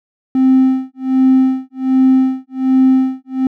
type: tone with tremolo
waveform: triangle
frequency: 261.6 Hz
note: C4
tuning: in tune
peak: -3 dBFS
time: 0.35-3.47 s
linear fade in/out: 2 ms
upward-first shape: sine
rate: 1.3 Hz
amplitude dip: 100%
effects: tanh soft clip ceiling -2 dBFS